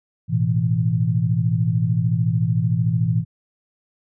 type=chord; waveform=sine; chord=A suspended second; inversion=none; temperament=equal; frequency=110 / 123.47 / 164.81 Hz; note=A2 / B2 / E3; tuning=0 / 0 / 0 cents; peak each=-21 dBFS; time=0.28-3.25 s; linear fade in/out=50 ms; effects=none